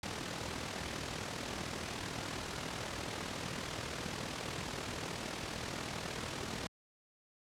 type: noise with amplitude modulation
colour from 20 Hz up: pink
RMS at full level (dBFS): -37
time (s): 0.03-6.67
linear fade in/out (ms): 2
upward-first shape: sine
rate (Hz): 40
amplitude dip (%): 55
effects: high-pass 80 Hz 12 dB/octave + low-pass 7000 Hz 12 dB/octave